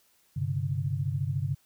sine chord, G suspended fourth, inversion none, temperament equal with one note detuned, 98 / 130.81 / 144.64 Hz, G2 / C3 / D3, 0 / 0 / -26 cents, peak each -32 / -31 / -31 dBFS, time 0.36-1.55 s, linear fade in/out 10 ms, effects white hiss -66 dBFS RMS until 1.65 s

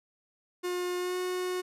45% pulse tone with pitch glide, 358.3 to 364.4 Hz, F4 to F#4, +44 to -26 cents, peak -30 dBFS, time 0.63-1.62 s, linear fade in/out 20 ms, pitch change +30 cents, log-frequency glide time 0.98-1.17 s, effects resampled to 32000 Hz

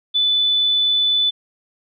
sine tone, 3492 Hz, A7, 14 cents flat, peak -14 dBFS, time 0.14-1.31 s, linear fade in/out 20 ms, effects none

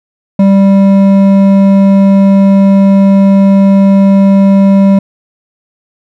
triangle tone with hard clipping, 196 Hz, G3, in tune, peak -4 dBFS, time 0.39-4.99 s, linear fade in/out 5 ms, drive 12 dB, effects none

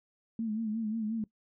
sine tone with vibrato, 220 Hz, A3, in tune, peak -30 dBFS, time 0.39-1.24 s, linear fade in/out 2 ms, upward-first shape sine, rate 5.6 Hz, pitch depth 70 cents each way, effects noise-tail reverb RT60 0.1 s tail -20 dB re dry

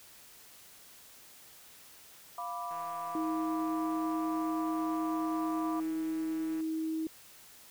sine chord, B diminished, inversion second, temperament equal, 698.5 / 987.8 / 1174.7 Hz, F5 / B5 / D6, 0 / 0 / 0 cents, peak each -40 dBFS, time 2.38-5.8 s, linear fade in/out 2 ms
click train, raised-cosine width 0.5 ms, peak -38 dBFS, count 640, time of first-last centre 2.71-6.606 s, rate 164 Hz
sine tone, 318.7 Hz, D#4, 42 cents sharp, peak -31 dBFS, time 3.15-7.07 s, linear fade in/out 2 ms
effects white hiss -55 dBFS RMS until 7.7 s

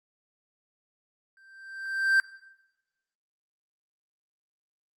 triangle tone with exponential growth, 1568 Hz, G6, in tune, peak -15 dBFS, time 1.37-2.2 s, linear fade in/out 1 ms, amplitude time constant 180 ms, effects noise-tail reverb RT60 1.0 s tail -20 dB re dry + Opus 48 kbps

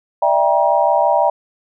sine chord, E half-diminished seventh, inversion third, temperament just, 593.3 / 659.3 / 791.1 / 949.3 Hz, D5 / E5 / G5 / Bb5, +18 / 0 / +16 / +31 cents, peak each -17 dBFS, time 0.22-1.3 s, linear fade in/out 5 ms, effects none

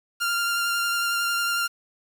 sawtooth tone with vibrato, 1393 Hz, F6, 5 cents flat, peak -19 dBFS, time 0.2-1.68 s, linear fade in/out 20 ms, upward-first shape sine, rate 11 Hz, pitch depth 13 cents each way, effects 8-bit

